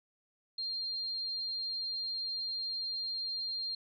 sine tone, 4197 Hz, C8, 5 cents sharp, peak -34 dBFS, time 0.58-3.75 s, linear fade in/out 5 ms, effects none

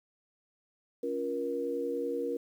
sine tone cluster, 280.5 / 351 / 474.1 Hz, C#4 / F4 / A#4, +21 / +9 / +29 cents, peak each -37 / -38 / -32 dBFS, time 1.03-2.37 s, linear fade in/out 5 ms, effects 10-bit

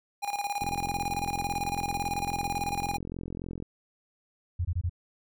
square tone with tremolo, 814 Hz, G#5, 35 cents flat, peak -28 dBFS, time 0.22-2.98 s, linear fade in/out 20 ms, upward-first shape square, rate 18 Hz, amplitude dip 70%
click train, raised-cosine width 3 ms, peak -24 dBFS, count 132, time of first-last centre 0.62-3.625 s, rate 43.6 Hz
sine tone bursts, 87.31 Hz, F2, in tune, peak -25 dBFS, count 4, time 4.59-4.896 s, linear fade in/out 10 ms, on 60 ms, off 22 ms
effects none

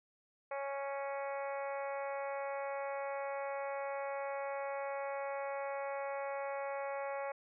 harmonic tone, 277.2 Hz, C#4, in tune, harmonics 2 / 3 / 4 / 5 / 6 / 7 / 8 / 9, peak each -39 / -43 / -47 / -51 / -54 / -52 / -51 / -58 dBFS, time 0.51-7.32 s, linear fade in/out 5 ms, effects none

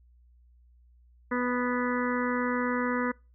harmonic tone, 246.9 Hz, B3, in tune, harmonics 1 / 2 / 4 / 5 / 6 / 7 / 8, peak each -29 / -32 / -35 / -36 / -37 / -37 / -38 dBFS, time 1.31-3.12 s, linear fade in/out 10 ms, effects noise-tail reverb RT60 0.3 s tail -25 dB re dry + added 60 Hz sine -56 dBFS peak until 3.34 s

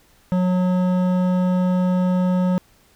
sine tone with hard clipping, 182.2 Hz, F#3, 26 cents flat, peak -18 dBFS, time 0.32-2.58 s, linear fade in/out 0 ms, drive 12 dB, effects pink hiss -56 dBFS RMS until 2.95 s

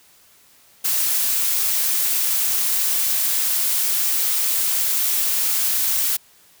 blue noise, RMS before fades -20 dBFS, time 0.84-6.17 s, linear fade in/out 10 ms, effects white hiss -53 dBFS RMS until 6.6 s

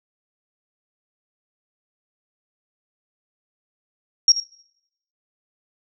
sine tone with echo, 5588 Hz, F8, in tune, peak -9 dBFS, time 4.28-4.32 s, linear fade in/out 2 ms, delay 81 ms, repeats 1, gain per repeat -13 dB, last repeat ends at 4.401 s, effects noise-tail reverb RT60 0.8 s tail -20 dB re dry

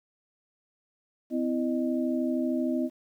sine tone cluster, 255.2 / 328.2 / 614 Hz, C4 / E4 / D#5, -43 / -8 / -23 cents, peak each -27 / -30 / -34 dBFS, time 1.3-2.9 s, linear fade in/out 50 ms, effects 10-bit

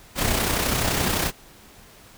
pink noise with amplitude modulation, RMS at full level -21 dBFS, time 0.15-1.32 s, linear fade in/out 50 ms, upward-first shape sine, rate 31.7 Hz, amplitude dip 45%, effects pink hiss -49 dBFS RMS until 2.17 s

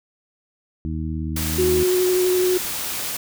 harmonic tone, 78.8 Hz, D#2, 23 cents sharp, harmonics 1 / 2 / 3 / 4, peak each -26 / -29 / -31 / -32 dBFS, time 0.85-1.83 s, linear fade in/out 0 ms
white noise, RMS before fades -27 dBFS, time 1.36-3.17 s, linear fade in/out 5 ms
sine tone with vibrato, 365.4 Hz, F#4, 22 cents flat, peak -16 dBFS, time 1.58-2.58 s, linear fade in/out 10 ms, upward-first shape triangle, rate 12 Hz, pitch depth 16 cents each way
effects none

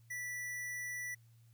square tone, 1965 Hz, B6, 9 cents flat, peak -40 dBFS, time 0.1-1.15 s, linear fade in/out 10 ms, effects added 115 Hz sine -60 dBFS peak until 1.53 s + white hiss -75 dBFS RMS until 1.53 s

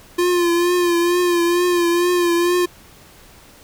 square tone with vibrato, 349.2 Hz, F4, in tune, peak -15 dBFS, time 0.18-2.66 s, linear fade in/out 10 ms, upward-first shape triangle, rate 2.2 Hz, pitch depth 47 cents each way, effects pink hiss -46 dBFS RMS until 3.63 s

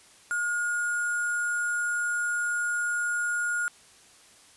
sine tone with sample-and-hold, 1429 Hz, F6, 39 cents sharp, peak -25 dBFS, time 0.31-3.68 s, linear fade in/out 0 ms, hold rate 8820 Hz, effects white hiss -55 dBFS RMS until 4.56 s + resampled to 24000 Hz

